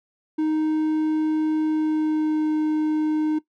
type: tone with pitch glide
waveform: triangle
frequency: 311.1 to 308.2 Hz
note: D#4 to D#4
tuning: 0 to -16 cents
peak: -17 dBFS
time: 0.38-3.39 s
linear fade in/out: 10 ms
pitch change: -16 cents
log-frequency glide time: 1.65-2.52 s
effects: noise-tail reverb RT60 0.1 s tail -17 dB re dry